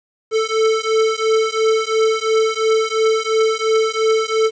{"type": "beating tone pair", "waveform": "square", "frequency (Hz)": [440, 442.9], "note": ["A4", "A4"], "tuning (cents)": [0, 11], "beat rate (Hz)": 2.9, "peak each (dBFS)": -18, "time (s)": [0.31, 4.51], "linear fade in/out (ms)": 50, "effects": ["resampled to 16000 Hz", "8-bit"]}